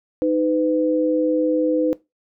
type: tone pair together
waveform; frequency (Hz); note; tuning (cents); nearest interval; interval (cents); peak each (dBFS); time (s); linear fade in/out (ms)
sine; 311.1 / 503.1; D#4 / B4; 0 / +32; minor sixth; 832; -19; 0.22-1.93; 0
effects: noise-tail reverb RT60 0.2 s tail -18 dB re dry